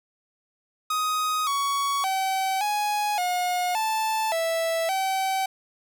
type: tone with pitch steps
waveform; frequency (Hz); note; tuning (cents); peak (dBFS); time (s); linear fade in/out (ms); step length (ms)
45% pulse; 1253 / 1120 / 766 / 834 / 719 / 878 / 658 / 767; D#6 / C#6 / G5 / G#5 / F#5 / A5 / E5 / G5; +12 / +18 / -40 / +7 / -50 / -4 / -3 / -38; -23; 0.9-5.46; 5; 570
effects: none